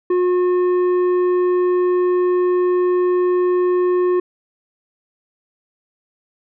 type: tone with tanh clipping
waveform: sine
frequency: 360 Hz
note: F#4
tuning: 47 cents flat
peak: -15 dBFS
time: 0.1-4.2 s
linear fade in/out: 5 ms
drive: 8 dB
effects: none